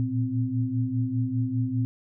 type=tone cluster; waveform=sine; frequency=114.5 / 119.5 / 259.3 Hz; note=A#2 / A#2 / C4; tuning=-31 / +43 / -15 cents; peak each=-28 dBFS; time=0-1.85 s; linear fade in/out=0 ms; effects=none